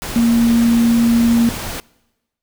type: tone in noise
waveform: sine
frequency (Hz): 233.1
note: A#3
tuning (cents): 0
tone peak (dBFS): -10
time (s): 0.16-1.49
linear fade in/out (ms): 0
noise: pink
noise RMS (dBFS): -26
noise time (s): 0.02-1.8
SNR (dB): +13
effects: noise-tail reverb RT60 1.0 s tail -24 dB re dry